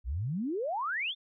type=exponential sweep; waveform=sine; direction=up; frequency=53.9 to 3665 Hz; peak=-30 dBFS; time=0.04-1.15 s; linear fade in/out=50 ms; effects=none